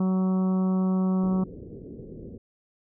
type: harmonic tone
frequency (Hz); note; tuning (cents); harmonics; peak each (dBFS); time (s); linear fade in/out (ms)
187.1; F#3; +20; 1 / 2 / 3 / 4 / 5 / 6 / 7; -21 / -34 / -39 / -42 / -44 / -42 / -48; 0-1.44; 5
type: low-pass noise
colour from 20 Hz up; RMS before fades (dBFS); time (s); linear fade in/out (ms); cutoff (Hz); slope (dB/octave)
white; -41; 1.23-2.38; 5; 460; 48
effects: none